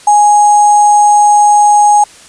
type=tone with sample-and-hold; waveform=sine; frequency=830.6 Hz; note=G#5; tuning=in tune; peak=-3 dBFS; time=0.07-2.04 s; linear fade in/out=5 ms; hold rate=7350 Hz; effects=white hiss -37 dBFS RMS until 2.28 s + resampled to 22050 Hz